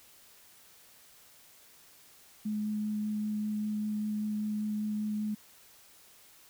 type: tone with vibrato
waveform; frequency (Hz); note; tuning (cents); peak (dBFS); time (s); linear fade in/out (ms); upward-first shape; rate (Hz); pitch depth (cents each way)
sine; 211.7; G#3; +33; -30; 2.45-5.35; 10; sine; 5.1; 8
effects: white hiss -58 dBFS RMS until 6.49 s